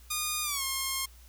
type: tone with pitch glide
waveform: 5% pulse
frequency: 1223 to 1070.9 Hz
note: D#6 to C6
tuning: -30 to +40 cents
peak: -18 dBFS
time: 0.1-1.06 s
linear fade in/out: 10 ms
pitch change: -230 cents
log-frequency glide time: 0.43-0.63 s
effects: added 60 Hz sine -51 dBFS peak until 1.28 s + white hiss -59 dBFS RMS until 1.28 s